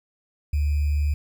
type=tone with sample-and-hold; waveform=sine; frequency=73.42 Hz; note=D2; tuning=in tune; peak=-19 dBFS; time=0.53-1.14 s; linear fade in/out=5 ms; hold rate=2450 Hz; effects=none